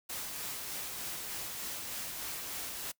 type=noise with tremolo; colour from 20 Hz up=white; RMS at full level=-39 dBFS; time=0.09-2.92 s; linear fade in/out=10 ms; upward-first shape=sine; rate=3.3 Hz; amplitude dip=25%; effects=noise-tail reverb RT60 0.1 s tail -22 dB re dry